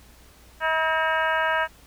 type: harmonic tone with a mistuned harmonic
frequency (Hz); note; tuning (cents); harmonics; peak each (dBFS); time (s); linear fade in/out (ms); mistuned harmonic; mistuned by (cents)
320; D#4; +49; 2 / 3 / 4 / 5 / 6 / 7 / 8 / 9; -27 / -26 / -29 / -25 / -31 / -37 / -38 / -37; 0.6-1.68; 50; 6; -69
effects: added 60 Hz sine -53 dBFS peak until 1.86 s + pink hiss -53 dBFS RMS until 1.86 s